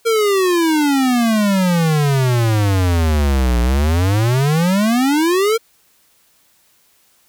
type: exponential two-way sweep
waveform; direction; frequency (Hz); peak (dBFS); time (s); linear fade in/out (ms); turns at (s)
square; down then up; 465.1 to 58.27 to 465.1; -13; 0.05-5.58; 20; 3.6
effects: white hiss -56 dBFS RMS until 7.28 s